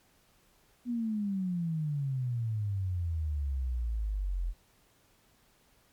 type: exponential sweep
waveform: sine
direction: down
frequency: 246.9 to 41.52 Hz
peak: -29 dBFS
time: 0.85-4.54 s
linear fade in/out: 50 ms
effects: pink hiss -66 dBFS RMS until 5.92 s + MP3 96 kbps